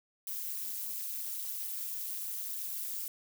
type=noise with amplitude modulation; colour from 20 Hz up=violet; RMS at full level=-34 dBFS; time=0.27-3.08 s; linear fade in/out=2 ms; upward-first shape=sine; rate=206 Hz; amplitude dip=100%; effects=none